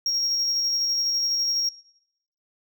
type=tone with tremolo; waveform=sine; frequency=5588 Hz; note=F8; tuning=in tune; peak=-18 dBFS; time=0.06-1.69 s; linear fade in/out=2 ms; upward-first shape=square; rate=12 Hz; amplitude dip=25%; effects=noise-tail reverb RT60 0.8 s tail -22 dB re dry + tanh soft clip ceiling -20 dBFS